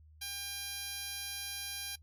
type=tone with band-pass filter; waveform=10% pulse; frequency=800 Hz; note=G5; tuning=35 cents sharp; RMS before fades=-41 dBFS; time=0.21-1.96 s; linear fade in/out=10 ms; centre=9800 Hz; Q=0.57; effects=noise-tail reverb RT60 0.1 s tail -21 dB re dry + added 77 Hz sine -56 dBFS peak until 2.02 s